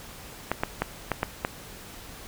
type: clicks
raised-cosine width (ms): 0.5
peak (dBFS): -9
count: 6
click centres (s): 0.516 / 0.635 / 0.82 / 1.117 / 1.231 / 1.449
effects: pink hiss -44 dBFS RMS until 2.27 s